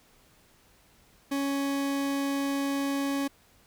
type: tone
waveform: 40% pulse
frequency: 277.9 Hz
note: C#4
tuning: 4 cents sharp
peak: -26 dBFS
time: 1.31-3.28 s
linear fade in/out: 10 ms
effects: pink hiss -61 dBFS RMS until 3.66 s